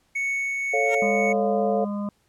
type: tone with tremolo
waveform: triangle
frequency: 2217 Hz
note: C#7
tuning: in tune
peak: -21 dBFS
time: 0.15-1.33 s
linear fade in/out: 10 ms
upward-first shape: triangle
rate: 1.8 Hz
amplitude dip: 25%
type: chord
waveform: sine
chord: A augmented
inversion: none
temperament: equal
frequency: 440 / 554.4 / 698.5 Hz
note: A4 / C#5 / E#5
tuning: 0 / 0 / 0 cents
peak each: -25 dBFS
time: 0.73-1.85 s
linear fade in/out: 10 ms
type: tone with exponential growth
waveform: 10% pulse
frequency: 460.5 Hz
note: A#4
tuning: 21 cents flat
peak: -21 dBFS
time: 0.82-0.95 s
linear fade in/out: 5 ms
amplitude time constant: 28 ms
type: harmonic tone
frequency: 204.2 Hz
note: G#3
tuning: 29 cents flat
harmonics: 1 / 3 / 5 / 6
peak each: -26 / -36 / -40 / -42 dBFS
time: 1.02-2.09 s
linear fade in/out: 2 ms
effects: pink hiss -66 dBFS RMS until 2.28 s + low-pass 12000 Hz 12 dB/octave